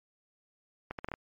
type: accelerating click train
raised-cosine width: 0.5 ms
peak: -22 dBFS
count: 6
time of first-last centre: 0.91-1.139 s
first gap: 78 ms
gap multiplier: 0.73
effects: MP3 48 kbps